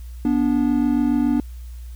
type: tone pair together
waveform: triangle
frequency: 243.6 / 290.7 Hz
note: B3 / D4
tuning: -24 / -18 cents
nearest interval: minor third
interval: 306 cents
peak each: -17 dBFS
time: 0.25-1.4 s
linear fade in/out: 2 ms
effects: added 60 Hz sine -32 dBFS peak until 1.95 s + white hiss -54 dBFS RMS until 1.95 s